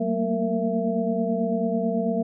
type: tone cluster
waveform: sine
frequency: 188.2 / 223.6 / 232.7 / 461 / 669 Hz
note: F#3 / A3 / A#3 / A#4 / E5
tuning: +30 / +28 / -3 / -19 / +25 cents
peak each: -28 dBFS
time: 0-2.23 s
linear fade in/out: 10 ms
effects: none